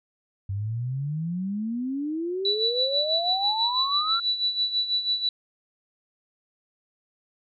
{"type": "exponential sweep", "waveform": "sine", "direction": "up", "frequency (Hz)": [95.3, 1392], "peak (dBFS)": -26, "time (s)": [0.49, 4.2], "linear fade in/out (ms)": 5}
{"type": "tone with tremolo", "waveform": "sine", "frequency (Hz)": 3951, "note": "B7", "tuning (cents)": 0, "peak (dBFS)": -20, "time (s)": [2.45, 5.29], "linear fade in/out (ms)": 2, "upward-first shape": "sine", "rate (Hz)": 6.1, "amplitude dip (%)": 70}
{"effects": []}